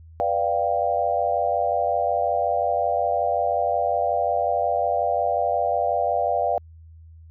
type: chord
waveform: sine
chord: G dominant seventh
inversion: first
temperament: equal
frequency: 493.9 / 587.3 / 698.5 / 784 Hz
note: B4 / D5 / F5 / G5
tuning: 0 / 0 / 0 / 0 cents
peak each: -28 / -25 / -23 / -26 dBFS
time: 0.2-6.58 s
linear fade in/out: 0 ms
effects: added 81 Hz sine -43 dBFS peak until 7.3 s